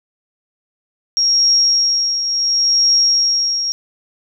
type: tone with tremolo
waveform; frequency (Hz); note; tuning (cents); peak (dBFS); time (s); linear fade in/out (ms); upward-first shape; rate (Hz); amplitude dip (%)
sine; 5588; F8; 0; -9; 1.17-3.72; 0; triangle; 0.71; 60
effects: none

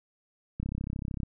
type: click train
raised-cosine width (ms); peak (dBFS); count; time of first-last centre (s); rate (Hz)
5; -21; 22; 0.6-1.233; 33.2
effects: none

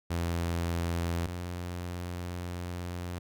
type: tone pair in turn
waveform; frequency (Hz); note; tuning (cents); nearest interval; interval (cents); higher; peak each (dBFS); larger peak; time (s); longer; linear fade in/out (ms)
sawtooth; 85.2 / 88.22; F2 / F2; -42 / +18; minor second; 60; second; -25 / -31; first; 0.1-1.27 / 1.27-3.19; second; 10
effects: none

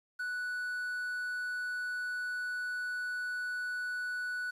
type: tone with quantisation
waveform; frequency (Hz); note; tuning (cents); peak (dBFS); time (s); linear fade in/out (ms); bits
triangle; 1480; F#6; 0; -32; 0.19-4.51; 10; 10
effects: resampled to 32000 Hz

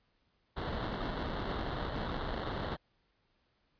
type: noise with sample-and-hold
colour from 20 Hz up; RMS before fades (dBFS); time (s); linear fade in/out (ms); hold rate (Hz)
pink; -37; 0.56-2.77; 20; 2450
effects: pink hiss -75 dBFS RMS until 3.79 s + resampled to 11025 Hz

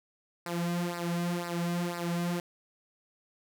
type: tone with flanger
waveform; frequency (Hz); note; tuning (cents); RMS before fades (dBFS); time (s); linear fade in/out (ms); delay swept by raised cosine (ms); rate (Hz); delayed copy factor
sawtooth; 173.1; F3; -15; -32; 0.46-2.4; 2; 0.3 to 3.6; 2; -0.8
effects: none

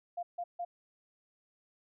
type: tone bursts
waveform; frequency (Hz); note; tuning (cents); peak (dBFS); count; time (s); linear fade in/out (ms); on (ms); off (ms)
sine; 698.5; F5; 0; -34; 3; 0.17-0.65; 10; 60; 150
effects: none

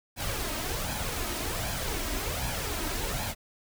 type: noise with flanger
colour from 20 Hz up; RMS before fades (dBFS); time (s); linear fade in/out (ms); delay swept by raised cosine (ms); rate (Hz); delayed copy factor
pink; -32; 0.16-3.35; 50; 1.2 to 3.2; 1.3; +0.55
effects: none

